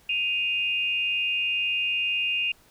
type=tone pair together; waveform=sine; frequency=2500 / 2802 Hz; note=D#7 / F7; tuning=+8 / +5 cents; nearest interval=major second; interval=197 cents; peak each=-26 dBFS; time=0.09-2.52 s; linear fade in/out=5 ms; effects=pink hiss -58 dBFS RMS until 2.7 s